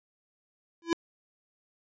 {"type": "tone with exponential growth", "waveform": "square", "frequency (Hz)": 334.9, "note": "E4", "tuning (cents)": 27, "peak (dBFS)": -20, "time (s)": [0.82, 0.93], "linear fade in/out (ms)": 1, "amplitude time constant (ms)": 22, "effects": ["resampled to 16000 Hz"]}